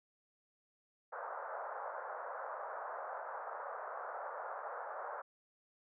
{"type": "band-pass noise", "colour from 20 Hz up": "pink", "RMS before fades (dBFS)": -44, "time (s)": [1.12, 5.22], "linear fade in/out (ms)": 10, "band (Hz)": [520, 1500], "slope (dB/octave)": 48, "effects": []}